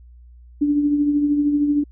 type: tone with tremolo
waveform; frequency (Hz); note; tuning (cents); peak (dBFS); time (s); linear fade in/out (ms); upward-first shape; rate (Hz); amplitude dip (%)
sine; 291.4; D4; -13; -13; 0.61-1.84; 10; triangle; 13; 50
effects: added 60 Hz sine -42 dBFS peak until 1.91 s